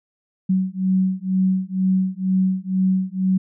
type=beating tone pair; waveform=sine; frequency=186.8 / 188.9 Hz; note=F#3 / F#3; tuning=+17 / +36 cents; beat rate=2.1 Hz; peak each=-20 dBFS; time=0.49-3.38 s; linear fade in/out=10 ms; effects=none